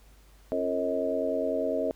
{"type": "harmonic tone with a mistuned harmonic", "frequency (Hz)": 90, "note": "F#2", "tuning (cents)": -47, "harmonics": [3, 4, 5, 6, 7], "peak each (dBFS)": [-33, -38, -32, -33, -29], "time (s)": [0.52, 1.91], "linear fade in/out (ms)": 0, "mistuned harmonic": 4, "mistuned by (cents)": -78, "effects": ["added 50 Hz sine -54 dBFS peak until 1.95 s", "pink hiss -61 dBFS RMS until 1.95 s"]}